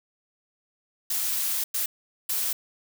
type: noise bursts at uneven times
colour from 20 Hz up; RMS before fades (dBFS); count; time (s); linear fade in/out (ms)
blue; -27; 3; 1.1-1.64 / 1.74-1.86 / 2.29-2.53; 5
effects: none